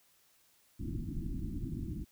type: low-pass noise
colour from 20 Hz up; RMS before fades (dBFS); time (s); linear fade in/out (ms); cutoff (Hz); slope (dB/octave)
pink; -38; 0.79-2.05; 20; 340; 96
effects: white hiss -68 dBFS RMS until 2.11 s